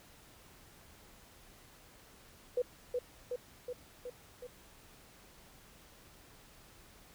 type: tone with echo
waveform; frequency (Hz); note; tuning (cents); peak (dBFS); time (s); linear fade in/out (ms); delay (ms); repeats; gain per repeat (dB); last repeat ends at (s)
sine; 493.9; B4; 0; -28; 2.57-2.62; 5; 370; 5; -3; 4.47
effects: pink hiss -59 dBFS RMS until 7.14 s